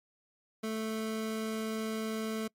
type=tone; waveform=25% pulse; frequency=220 Hz; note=A3; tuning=in tune; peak=-29 dBFS; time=0.63-2.48 s; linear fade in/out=10 ms; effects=noise-tail reverb RT60 0.1 s tail -25 dB re dry + MP3 64 kbps